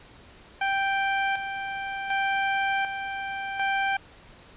20% pulse tone with tremolo, 784 Hz, G5, in tune, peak -18 dBFS, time 0.61-3.97 s, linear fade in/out 5 ms, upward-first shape square, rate 0.67 Hz, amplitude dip 55%, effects pink hiss -51 dBFS RMS until 4.56 s + resampled to 8000 Hz

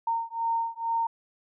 sine beating tone pair, 917 / 919.2 Hz, A#5 / A#5, -29 / -25 cents, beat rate 2.2 Hz, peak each -29 dBFS, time 0.07-1.07 s, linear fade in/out 5 ms, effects none

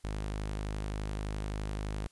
sawtooth tone, 51.7 Hz, G#1, 7 cents flat, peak -30 dBFS, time 0.04-2.07 s, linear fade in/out 0 ms, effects white hiss -67 dBFS RMS until 2.11 s + resampled to 24000 Hz

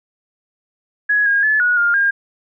sine tone with pitch steps, 1676 / 1629 / 1726 / 1457 / 1409 / 1613 Hz, G#6 / G#6 / A6 / F#6 / F6 / G6, +15 / -34 / -34 / -27 / +15 / +49 cents, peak -12 dBFS, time 1.09-2.11 s, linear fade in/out 10 ms, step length 170 ms, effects none

